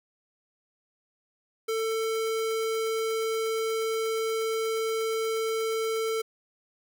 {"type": "tone", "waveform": "square", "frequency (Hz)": 445.8, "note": "A4", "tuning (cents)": 23, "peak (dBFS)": -27, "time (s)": [1.68, 6.22], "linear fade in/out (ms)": 10, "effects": []}